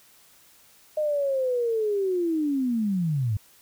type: linear sweep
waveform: sine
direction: down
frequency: 618 to 98 Hz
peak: -22 dBFS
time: 0.97-3.37 s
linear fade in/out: 5 ms
effects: white hiss -56 dBFS RMS until 3.61 s